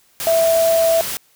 sine tone in noise, 659.3 Hz, E5, in tune, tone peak -12 dBFS, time 0.27-1.01 s, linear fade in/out 0 ms, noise white, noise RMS -25 dBFS, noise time 0.2-1.17 s, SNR +10 dB, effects white hiss -56 dBFS RMS until 1.35 s

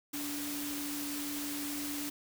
sine tone in noise, 290 Hz, D4, 22 cents flat, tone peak -38 dBFS, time 0.13-2.1 s, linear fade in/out 10 ms, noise white, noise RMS -40 dBFS, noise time 0.13-2.1 s, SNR -1 dB, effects none

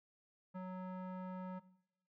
square tone with low-pass filter, 185 Hz, F#3, in tune, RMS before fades -45 dBFS, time 0.54-1.6 s, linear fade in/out 20 ms, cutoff 1200 Hz, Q 1.6, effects noise-tail reverb RT60 0.8 s tail -18 dB re dry

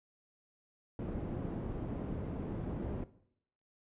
white low-pass noise, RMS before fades -39 dBFS, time 0.99-3.04 s, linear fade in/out 2 ms, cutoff 280 Hz, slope 12 dB/octave, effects noise-tail reverb RT60 0.7 s tail -17 dB re dry + resampled to 8000 Hz

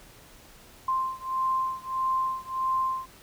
sine beating tone pair, 1046.5 / 1048.1 Hz, C6 / C6, 0 / +3 cents, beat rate 1.6 Hz, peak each -28 / -29 dBFS, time 0.88-3.06 s, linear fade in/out 5 ms, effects pink hiss -52 dBFS RMS until 3.22 s

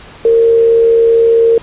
sine tone with frequency modulation, 459.2 Hz, A#4, 26 cents flat, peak -5 dBFS, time 0.25-1.58 s, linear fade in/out 2 ms, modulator 77.2 Hz, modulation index 0.22, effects pink hiss -35 dBFS RMS until 1.62 s + resampled to 8000 Hz

